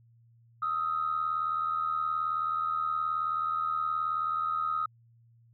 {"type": "tone pair together", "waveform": "sine", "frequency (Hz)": [1255.1, 1334], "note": ["D#6", "E6"], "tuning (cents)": [15, 20], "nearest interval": "minor second", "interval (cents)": 105, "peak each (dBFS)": [-28, -33], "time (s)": [0.62, 4.86], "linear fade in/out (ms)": 5, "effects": ["tanh soft clip ceiling -20 dBFS", "added 116 Hz sine -58 dBFS peak until 5.53 s"]}